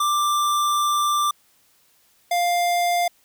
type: tone pair in turn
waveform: square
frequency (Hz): 1181 / 700.5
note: D6 / F5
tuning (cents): +9 / +5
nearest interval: major sixth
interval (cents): 904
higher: first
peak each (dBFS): -19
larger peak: neither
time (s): 0-1.31 / 2.31-3.08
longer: first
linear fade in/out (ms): 5
effects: white hiss -60 dBFS RMS until 3.24 s